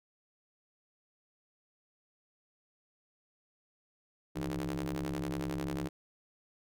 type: ring-modulated tone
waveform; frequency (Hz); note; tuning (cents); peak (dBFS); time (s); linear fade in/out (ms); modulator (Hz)
sawtooth; 69.3; C#2; 0; -27; 4.35-5.89; 20; 237
effects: none